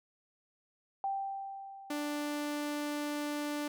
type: tone with exponential decay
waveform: sine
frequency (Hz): 784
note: G5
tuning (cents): 0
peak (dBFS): -30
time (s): 1.04-2.93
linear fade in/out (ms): 1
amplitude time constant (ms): 410
type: tone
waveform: sawtooth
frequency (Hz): 294.3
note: D4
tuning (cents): +4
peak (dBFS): -30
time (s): 1.9-3.68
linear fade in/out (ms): 5
effects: none